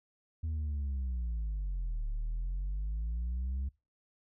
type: linear two-way sweep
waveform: sine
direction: down then up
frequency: 81.2 to 35.65 to 68.1 Hz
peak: -29 dBFS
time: 0.43-3.69 s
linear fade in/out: 10 ms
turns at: 2.09 s
effects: noise-tail reverb RT60 0.3 s tail -26 dB re dry + tanh soft clip ceiling -31 dBFS